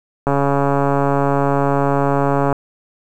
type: click train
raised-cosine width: 1 ms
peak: -3 dBFS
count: 317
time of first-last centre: 0.27-2.527 s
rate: 140 Hz
effects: 7-bit